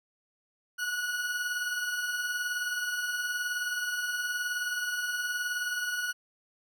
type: beating tone pair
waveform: 40% pulse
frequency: 1447 / 1466 Hz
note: F#6 / F#6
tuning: -39 / -16 cents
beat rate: 19 Hz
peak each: -38 / -30 dBFS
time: 0.78-6.13 s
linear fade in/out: 20 ms
effects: none